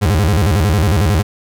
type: tone with vibrato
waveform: 35% pulse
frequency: 89.8 Hz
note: F2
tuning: 49 cents sharp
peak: -9 dBFS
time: 0.01-1.23 s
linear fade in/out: 20 ms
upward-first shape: square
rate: 11 Hz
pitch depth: 250 cents each way
effects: none